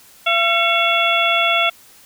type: harmonic tone with a mistuned harmonic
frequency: 679 Hz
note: F5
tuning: 49 cents flat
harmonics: 1 / 2 / 3 / 4 / 5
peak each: -20 / -20 / -20 / -20 / -20 dBFS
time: 0.26-1.7 s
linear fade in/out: 10 ms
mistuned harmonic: 3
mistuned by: +130 cents
effects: white hiss -47 dBFS RMS until 2.05 s